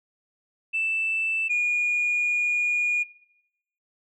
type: tone pair in turn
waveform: sine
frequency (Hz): 2649 / 2438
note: E7 / D#7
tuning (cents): +8 / -36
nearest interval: minor second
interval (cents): 144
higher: first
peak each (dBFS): -22 / -19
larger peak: second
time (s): 0.73-1.49 / 1.49-3.04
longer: second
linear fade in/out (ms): 20
effects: noise-tail reverb RT60 0.8 s tail -18 dB re dry + tanh soft clip ceiling -18 dBFS